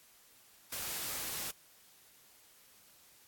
white noise, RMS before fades -39 dBFS, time 0.72-1.51 s, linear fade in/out 5 ms, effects white hiss -62 dBFS RMS until 3.27 s + AAC 64 kbps

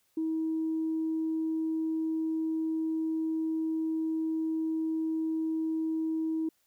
sine tone, 320 Hz, D#4, 49 cents sharp, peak -27 dBFS, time 0.17-6.49 s, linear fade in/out 5 ms, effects tanh soft clip ceiling -23 dBFS + white hiss -72 dBFS RMS until 6.66 s

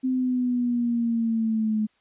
sine exponential sweep, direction down, 259.8 to 213.4 Hz, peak -21 dBFS, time 0.03-1.87 s, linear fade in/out 20 ms, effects white hiss -66 dBFS RMS until 2 s + resampled to 8000 Hz

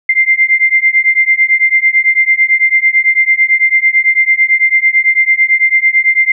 sine beating tone pair, 2089 / 2098 Hz, C7 / C7, -3 / +4 cents, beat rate 9 Hz, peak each -10 dBFS, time 0.09-6.32 s, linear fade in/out 5 ms, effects none

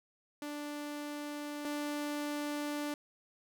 sawtooth tone pair in turn, 293.7 / 293.7 Hz, D4 / D4, 0 / 0 cents, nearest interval unison, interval 0 cents, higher neither, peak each -35 / -31 dBFS, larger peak second, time 0.42-1.65 / 1.65-2.94 s, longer second, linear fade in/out 2 ms, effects none

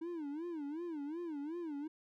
triangle tone with vibrato, 314.5 Hz, D#4, 19 cents sharp, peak -37 dBFS, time 0.01-1.88 s, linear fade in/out 10 ms, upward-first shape sine, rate 2.7 Hz, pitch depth 190 cents each way, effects none

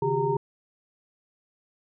sine tone cluster, 137.6 / 155.3 / 371.6 / 403.5 / 923 Hz, C#3 / D#3 / F#4 / G#4 / A#5, -12 / -3 / +7 / -50 / -17 cents, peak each -31 / -33 / -32 / -25 / -28 dBFS, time 0.02-0.37 s, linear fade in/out 5 ms, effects none

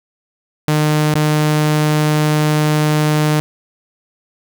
sawtooth tone with dropouts, 152 Hz, D#3, 40 cents flat, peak -8 dBFS, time 0.68-3.4 s, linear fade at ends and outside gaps 0 ms, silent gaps 1.141-1.154 s, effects none

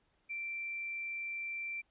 sine tone, 2349 Hz, D7, in tune, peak -37 dBFS, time 0.29-1.82 s, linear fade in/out 20 ms, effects pink hiss -75 dBFS RMS until 1.9 s + resampled to 8000 Hz

